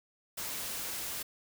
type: noise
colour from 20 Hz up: white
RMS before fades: -38 dBFS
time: 0.37-1.23 s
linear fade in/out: 10 ms
effects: none